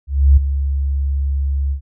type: tone with ADSR envelope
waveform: sine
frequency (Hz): 69.3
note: C#2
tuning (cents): 0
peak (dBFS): -4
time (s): 0.07-1.81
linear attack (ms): 300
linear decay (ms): 10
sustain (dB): -11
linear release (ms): 96
effects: none